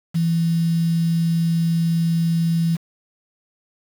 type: tone with quantisation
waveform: sine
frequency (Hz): 166.6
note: E3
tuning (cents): +19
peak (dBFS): -16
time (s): 0.14-2.77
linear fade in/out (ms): 20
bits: 6
effects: none